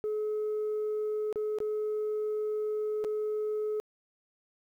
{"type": "tone with dropouts", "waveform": "sine", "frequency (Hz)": 426.4, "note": "G#4", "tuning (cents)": 46, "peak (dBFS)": -27, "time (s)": [0.04, 3.8], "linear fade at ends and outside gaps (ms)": 0, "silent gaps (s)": [[1.327, 1.358], [1.586, 1.603], [3.041, 3.047]], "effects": ["tanh soft clip ceiling -27 dBFS", "11-bit"]}